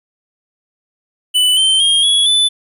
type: tone with pitch steps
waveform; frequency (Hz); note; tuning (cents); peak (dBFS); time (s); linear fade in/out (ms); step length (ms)
square; 2988 / 3108 / 3232 / 3362 / 3496; F#7 / G7 / G#7 / G#7 / A7; +16 / -16 / -48 / +20 / -12; -10; 1.34-2.49; 20; 230
effects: resampled to 32000 Hz